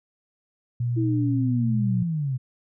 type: tone with pitch glide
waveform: sine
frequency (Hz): 120.3 to 121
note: B2 to B2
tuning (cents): -45 to -35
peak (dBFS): -22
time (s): 0.8-2.03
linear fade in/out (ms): 5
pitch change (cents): +10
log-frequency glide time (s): 1.37-1.44
type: linear sweep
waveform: sine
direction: down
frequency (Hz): 331.4 to 123.47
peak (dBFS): -23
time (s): 0.96-2.38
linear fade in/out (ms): 20
effects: none